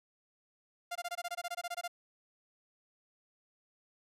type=tone bursts; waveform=sawtooth; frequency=698.5 Hz; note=F5; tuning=in tune; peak=-32 dBFS; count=15; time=0.91-1.879 s; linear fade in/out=10 ms; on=45 ms; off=21 ms; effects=resampled to 32000 Hz